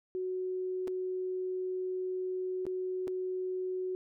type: tone with dropouts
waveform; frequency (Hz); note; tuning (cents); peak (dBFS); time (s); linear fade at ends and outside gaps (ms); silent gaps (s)
sine; 370; F#4; 0; -32; 0.15-3.95; 0; 0.874-0.879 / 2.654-2.666 / 3.073-3.079
effects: none